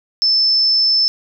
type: tone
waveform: sine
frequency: 5274 Hz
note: E8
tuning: in tune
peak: -11 dBFS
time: 0.22-1.08 s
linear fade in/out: 0 ms
effects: none